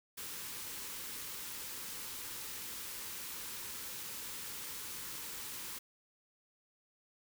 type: band-stop noise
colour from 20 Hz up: white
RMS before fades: -44 dBFS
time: 0.17-5.79 s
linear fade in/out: 10 ms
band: 560 to 810 Hz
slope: 96 dB/octave
effects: none